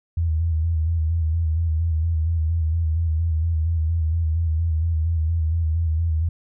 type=tone with vibrato; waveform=sine; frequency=81.2 Hz; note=E2; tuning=26 cents flat; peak=-18 dBFS; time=0.17-6.29 s; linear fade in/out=5 ms; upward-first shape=square; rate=4.3 Hz; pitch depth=49 cents each way; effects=none